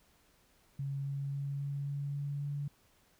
sine tone with pitch steps, 138.59 / 139.39 / 140.2 / 141.01 / 141.83 / 142.65 / 143.48 Hz, C#3 / C#3 / C#3 / C#3 / C#3 / C#3 / D3, 0 / +10 / +20 / +30 / +40 / +50 / -40 cents, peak -34 dBFS, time 0.79-2.68 s, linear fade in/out 5 ms, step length 270 ms, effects pink hiss -68 dBFS RMS until 3.19 s

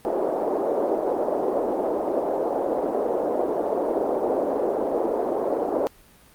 white band-pass noise, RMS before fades -24 dBFS, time 0.05-5.87 s, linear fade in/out 0 ms, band 320 to 640 Hz, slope 24 dB/octave, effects pink hiss -53 dBFS RMS until 6.34 s + Opus 32 kbps

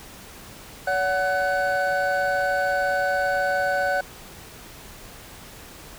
triangle tone cluster, 568 / 741 / 1503 Hz, C#5 / F#5 / F#6, +42 / +2 / +27 cents, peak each -23 dBFS, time 0.87-4.01 s, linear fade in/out 5 ms, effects pink hiss -43 dBFS RMS until 5.98 s

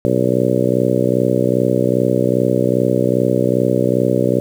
harmonic tone, 62.5 Hz, B1, 21 cents sharp, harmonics 2 / 3 / 4 / 5 / 6 / 7 / 8 / 9, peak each -21 / -21 / -21 / -21 / -21 / -21 / -21 / -21 dBFS, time 0.05-4.4 s, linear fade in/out 0 ms, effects 7-bit

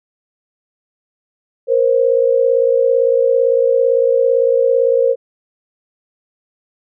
sine tone pair together, 472.2 / 530 Hz, A#4 / C5, +22 / +22 cents, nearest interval major second, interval 200 cents, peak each -13 dBFS, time 1.67-5.16 s, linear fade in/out 50 ms, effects none

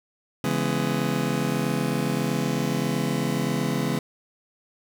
30% pulse chord, C# minor seventh, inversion none, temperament just, 138.59 / 166.31 / 207.9 / 249.5 Hz, C#3 / E3 / G#3 / B3, 0 / +16 / +2 / +18 cents, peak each -26 dBFS, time 0.44-3.99 s, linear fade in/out 2 ms, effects none

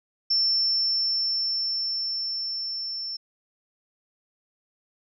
sine tone with level ramp, 5380 Hz, E8, 34 cents sharp, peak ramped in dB -19 to -30 dBFS, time 0.3-3.17 s, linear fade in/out 10 ms, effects none

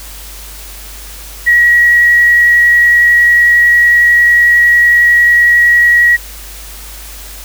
sine tone with vibrato, 1912 Hz, A#6, 43 cents sharp, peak -4 dBFS, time 1.46-6.17 s, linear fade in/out 20 ms, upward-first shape sine, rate 11 Hz, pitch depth 9 cents each way, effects added 50 Hz sine -30 dBFS peak until 7.44 s + white hiss -31 dBFS RMS until 7.44 s

